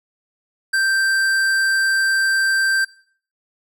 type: tone with hard clipping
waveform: triangle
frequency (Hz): 1568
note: G6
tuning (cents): 0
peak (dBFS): -17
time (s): 0.73-2.85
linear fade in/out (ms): 10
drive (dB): 17
effects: noise-tail reverb RT60 0.5 s tail -20 dB re dry